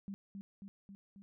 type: tone with echo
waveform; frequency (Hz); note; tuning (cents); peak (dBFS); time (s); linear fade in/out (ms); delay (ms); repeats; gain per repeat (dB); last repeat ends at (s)
sine; 197.4; G3; +12; -40; 0.08-0.14; 0; 270; 4; -3; 1.22
effects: none